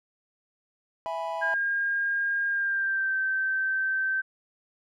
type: chord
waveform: triangle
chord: E major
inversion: none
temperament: equal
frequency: 659.3 / 830.6 / 987.8 Hz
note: E5 / G#5 / B5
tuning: 0 / 0 / 0 cents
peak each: -31 / -33 / -32 dBFS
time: 1.06-1.54 s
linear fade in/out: 0 ms
type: tone with pitch glide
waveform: sine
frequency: 1616 to 1551.1 Hz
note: G#6 to G6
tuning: -48 to -19 cents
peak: -24 dBFS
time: 1.41-4.22 s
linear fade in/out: 20 ms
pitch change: -71 cents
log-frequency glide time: 2.48-3.17 s
effects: none